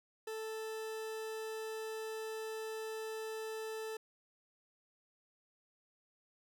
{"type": "tone", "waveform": "40% pulse", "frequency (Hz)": 440, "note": "A4", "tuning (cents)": 0, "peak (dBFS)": -39, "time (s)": [0.27, 3.97], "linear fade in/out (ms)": 5, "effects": []}